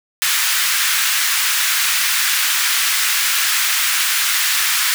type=high-pass noise; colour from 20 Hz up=pink; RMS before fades=-17 dBFS; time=0.22-4.94 s; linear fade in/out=0 ms; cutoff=1400 Hz; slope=24 dB/octave; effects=none